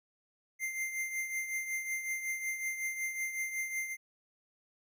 square tone with tremolo, 2093 Hz, C7, in tune, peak -32 dBFS, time 0.59-3.97 s, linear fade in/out 50 ms, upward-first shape triangle, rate 5.4 Hz, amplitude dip 65%, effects none

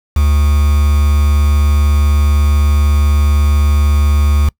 triangle tone with quantisation, 73 Hz, D2, 10 cents flat, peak -6 dBFS, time 0.16-4.49 s, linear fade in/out 5 ms, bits 4, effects noise-tail reverb RT60 0.1 s tail -24 dB re dry

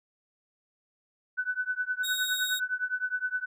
sine tone with tremolo, 1499 Hz, F#6, 22 cents sharp, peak -24 dBFS, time 1.37-3.46 s, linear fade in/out 20 ms, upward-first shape triangle, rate 9.7 Hz, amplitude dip 100%
sawtooth tone, 3761 Hz, A#7, 15 cents sharp, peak -27 dBFS, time 2.03-2.6 s, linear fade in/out 20 ms
effects none

